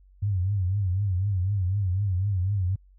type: tone with vibrato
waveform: sine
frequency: 96 Hz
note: G2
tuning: 36 cents flat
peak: -22 dBFS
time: 0.22-2.76 s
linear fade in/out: 10 ms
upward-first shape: triangle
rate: 4 Hz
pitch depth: 160 cents each way
effects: added 47 Hz sine -52 dBFS peak until 2.98 s